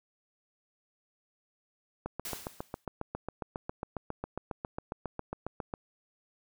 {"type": "click train", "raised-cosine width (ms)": 1, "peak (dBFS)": -21, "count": 28, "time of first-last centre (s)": [2.06, 5.738], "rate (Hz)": 7.34}
{"type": "noise with exponential decay", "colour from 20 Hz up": "white", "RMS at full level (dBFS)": -37, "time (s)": [2.25, 2.85], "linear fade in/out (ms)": 2, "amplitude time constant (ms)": 130}
{"effects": []}